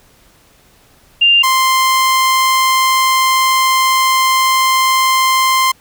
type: tone pair in turn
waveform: sine / sawtooth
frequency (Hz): 2794 / 1046.6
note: F7 / C6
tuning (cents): 0 / 0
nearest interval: octave + perfect fourth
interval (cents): 1700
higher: first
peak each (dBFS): -6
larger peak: neither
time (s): 1.21-1.43 / 1.43-5.72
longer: second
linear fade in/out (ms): 10
effects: pink hiss -49 dBFS RMS until 5.8 s